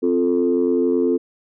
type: chord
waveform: sine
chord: F major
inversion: second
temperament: equal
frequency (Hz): 261.6 / 349.2 / 440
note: C4 / F4 / A4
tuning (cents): 0 / 0 / 0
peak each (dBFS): -19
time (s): 0.02-1.18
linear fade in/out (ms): 20
effects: tanh soft clip ceiling -8 dBFS